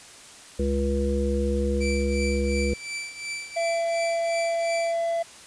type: harmonic tone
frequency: 69.3 Hz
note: C#2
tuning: in tune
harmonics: 1 / 3 / 5 / 7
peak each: -25 / -28 / -31 / -27 dBFS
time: 0.59-2.74 s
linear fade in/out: 5 ms
type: tone with tremolo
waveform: sawtooth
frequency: 2328 Hz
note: D7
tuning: 16 cents flat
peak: -25 dBFS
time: 1.8-4.94 s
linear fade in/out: 20 ms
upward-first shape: triangle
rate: 2.8 Hz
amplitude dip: 80%
type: tone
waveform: triangle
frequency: 672 Hz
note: E5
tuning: 33 cents sharp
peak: -21 dBFS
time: 3.56-5.23 s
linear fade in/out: 10 ms
effects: white hiss -46 dBFS RMS until 5.46 s + resampled to 22050 Hz